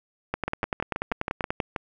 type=two click trains; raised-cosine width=0.5 ms; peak=-11 / -12 dBFS; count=14 / 9; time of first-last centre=0.34-1.602 / 0.48-1.762 s; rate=10.3 / 6.24 Hz; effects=none